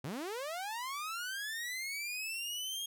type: linear sweep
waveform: sawtooth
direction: up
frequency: 116.54 to 3274 Hz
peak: -34 dBFS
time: 0.04-2.86 s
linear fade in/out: 5 ms
effects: none